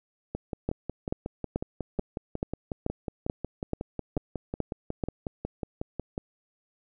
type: two click trains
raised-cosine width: 2 ms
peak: -14 / -18 dBFS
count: 11 / 33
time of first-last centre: 0.69-5.038 / 0.35-6.179 s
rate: 2.3 / 5.49 Hz
effects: none